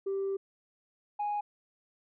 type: tone pair in turn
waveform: sine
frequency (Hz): 390.9 / 828.3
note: G4 / G#5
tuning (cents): -5 / -5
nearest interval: octave + minor second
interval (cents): 1300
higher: second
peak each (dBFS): -28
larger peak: neither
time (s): 0.06-0.37 / 1.19-1.41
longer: first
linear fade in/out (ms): 10
effects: tanh soft clip ceiling -27 dBFS